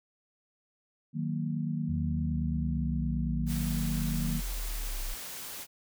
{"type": "chord", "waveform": "sine", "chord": "D# minor", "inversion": "none", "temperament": "equal", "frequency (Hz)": [155.56, 185, 233.1], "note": ["D#3", "F#3", "A#3"], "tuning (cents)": [0, 0, 0], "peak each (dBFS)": [-32, -36, -34], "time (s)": [1.13, 4.42], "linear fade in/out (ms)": 50}
{"type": "linear sweep", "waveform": "sine", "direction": "down", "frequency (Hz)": [83.7, 31.16], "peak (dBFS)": -32, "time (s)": [1.88, 5.15], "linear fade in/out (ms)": 20}
{"type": "noise", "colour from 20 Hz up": "white", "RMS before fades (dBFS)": -41, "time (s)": [3.46, 5.67], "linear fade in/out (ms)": 50}
{"effects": []}